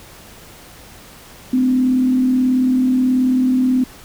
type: tone with frequency modulation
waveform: sine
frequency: 255.5 Hz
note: C4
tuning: 41 cents flat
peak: -12 dBFS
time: 1.53-3.84 s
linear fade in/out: 5 ms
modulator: 38.5 Hz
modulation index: 0.33
effects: pink hiss -41 dBFS RMS until 4.04 s